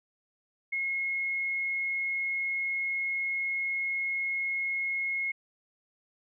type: tone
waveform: sine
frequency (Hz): 2164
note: C#7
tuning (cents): -42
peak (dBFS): -28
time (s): 0.72-5.32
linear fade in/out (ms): 10
effects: none